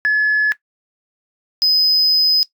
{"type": "tone pair in turn", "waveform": "sine", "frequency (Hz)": [1710, 5033], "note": ["A6", "D#8"], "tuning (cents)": [-50, 19], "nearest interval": "octave + perfect fifth", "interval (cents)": 1869, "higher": "second", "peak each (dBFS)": -9, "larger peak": "neither", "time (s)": [[0.05, 0.52], [1.62, 2.43]], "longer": "second", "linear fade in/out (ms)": 0, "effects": ["noise-tail reverb RT60 0.1 s tail -18 dB re dry", "tanh soft clip ceiling -10 dBFS"]}